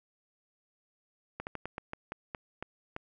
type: slowing click train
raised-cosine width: 0.5 ms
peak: -22 dBFS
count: 10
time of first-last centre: 1.4-2.964 s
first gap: 69 ms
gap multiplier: 1.22
effects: none